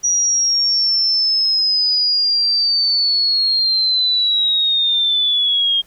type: linear sweep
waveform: sine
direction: down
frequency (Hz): 5800 to 3219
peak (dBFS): -13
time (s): 0.03-5.82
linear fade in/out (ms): 20
effects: pink hiss -52 dBFS RMS until 5.86 s